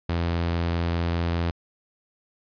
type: tone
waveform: sawtooth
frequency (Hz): 84.9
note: F2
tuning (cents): -48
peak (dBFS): -19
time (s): 0.09-1.51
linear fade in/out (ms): 5
effects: resampled to 11025 Hz